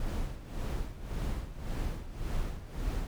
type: noise with tremolo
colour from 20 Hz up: brown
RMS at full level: -32 dBFS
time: 0-3.07 s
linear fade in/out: 2 ms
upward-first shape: sine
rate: 1.8 Hz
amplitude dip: 75%
effects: none